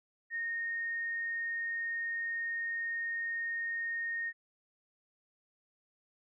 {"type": "tone", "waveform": "sine", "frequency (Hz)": 1849, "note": "A#6", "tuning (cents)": -15, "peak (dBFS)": -33, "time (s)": [0.3, 4.33], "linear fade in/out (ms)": 50, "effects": []}